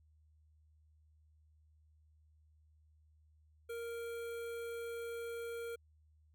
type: tone with notch filter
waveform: square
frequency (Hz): 466.2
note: A#4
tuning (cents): 0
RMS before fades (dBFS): -43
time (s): 3.69-5.76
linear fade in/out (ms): 10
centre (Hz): 5200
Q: 1.1
effects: added 77 Hz sine -65 dBFS peak until 6.34 s